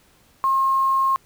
sine tone with quantisation, 1072 Hz, C6, 42 cents sharp, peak -16 dBFS, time 0.44-1.16 s, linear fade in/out 0 ms, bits 7, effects pink hiss -57 dBFS RMS until 1.25 s

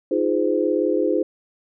sine chord, F minor seventh, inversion third, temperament equal with one note detuned, 311.1 / 349.2 / 415.3 / 513.7 Hz, Eb4 / F4 / Ab4 / C5, 0 / 0 / 0 / -32 cents, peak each -23 dBFS, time 0.11-1.23 s, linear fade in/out 5 ms, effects none

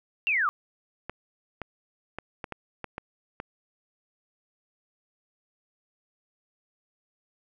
sine linear sweep, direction down, 2794 to 1112 Hz, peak -22 dBFS, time 0.27-0.49 s, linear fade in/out 0 ms
clicks, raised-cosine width 0.5 ms, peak -19 dBFS, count 8, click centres 1.096 / 1.617 / 2.186 / 2.442 / 2.523 / 2.843 / 2.981 / 3.401 s
effects none

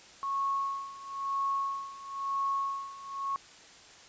sine tone with tremolo, 1100 Hz, C#6, 14 cents flat, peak -27 dBFS, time 0.23-3.36 s, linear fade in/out 0 ms, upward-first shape sine, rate 1 Hz, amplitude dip 85%, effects white hiss -53 dBFS RMS until 4.08 s + resampled to 16000 Hz

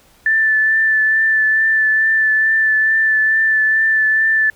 sine tone with vibrato, 1760 Hz, A6, in tune, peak -11 dBFS, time 0.26-4.5 s, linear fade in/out 2 ms, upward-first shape triangle, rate 2.3 Hz, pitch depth 19 cents each way, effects pink hiss -51 dBFS RMS until 4.55 s

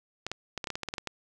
clicks, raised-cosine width 0.2 ms, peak -16 dBFS, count 12, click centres 0.266 / 0.316 / 0.577 / 0.642 / 0.672 / 0.703 / 0.755 / 0.833 / 0.887 / 0.939 / 0.982 / 1.073 s, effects none

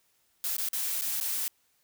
blue noise with dropouts, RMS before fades -31 dBFS, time 0.44-1.48 s, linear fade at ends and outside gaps 1 ms, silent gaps 0.567-0.582 / 0.688-0.731 / 1.012-1.019 / 1.201-1.21 s, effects white hiss -70 dBFS RMS until 1.83 s

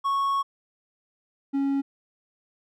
triangle tone pair in turn, 1105 / 276.2 Hz, C#6 / C#4, -6 / -6 cents, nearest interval 2 octaves, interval 2400 cents, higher first, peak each -20 dBFS, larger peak neither, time 0.04-0.43 / 1.53-1.82 s, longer first, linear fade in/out 20 ms, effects none

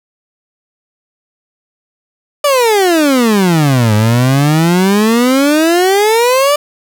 30% pulse exponential two-way sweep, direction down then up, 595 to 104.2 to 595 Hz, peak -5 dBFS, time 2.44-6.56 s, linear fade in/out 5 ms, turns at 3.94 s, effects none

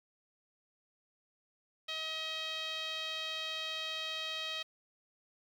5% pulse tone with low-pass filter, 635 Hz, D#5, 35 cents sharp, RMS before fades -39 dBFS, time 1.88-4.63 s, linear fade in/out 10 ms, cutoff 3500 Hz, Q 3, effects 10-bit

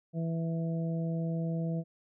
harmonic tone, 164.81 Hz, E3, in tune, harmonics 1 / 2 / 3 / 4, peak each -30 / -42 / -42 / -43 dBFS, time 0.13-1.84 s, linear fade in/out 50 ms, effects none

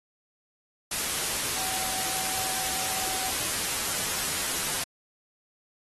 sine tone in noise, 756 Hz, F#5, 37 cents sharp, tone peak -38 dBFS, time 1.56-3.31 s, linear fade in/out 5 ms, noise white, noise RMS -29 dBFS, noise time 0.91-4.84 s, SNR -12 dB, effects AAC 32 kbps

